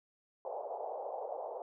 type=band-pass noise; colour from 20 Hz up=pink; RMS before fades=-41 dBFS; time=0.45-1.62 s; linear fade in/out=2 ms; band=480 to 850 Hz; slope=48 dB/octave; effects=none